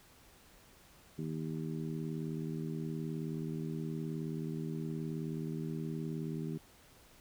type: harmonic tone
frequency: 79 Hz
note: D#2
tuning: 27 cents sharp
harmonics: 2 / 3 / 4 / 5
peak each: -38 / -42 / -44 / -46 dBFS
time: 1.18-6.58 s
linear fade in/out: 10 ms
effects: pink hiss -61 dBFS RMS until 7.2 s